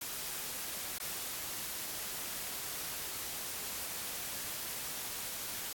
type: noise with dropouts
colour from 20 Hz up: white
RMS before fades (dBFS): -40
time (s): 0.01-5.73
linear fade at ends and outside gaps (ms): 5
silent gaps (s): 0.985-0.999
effects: AAC 64 kbps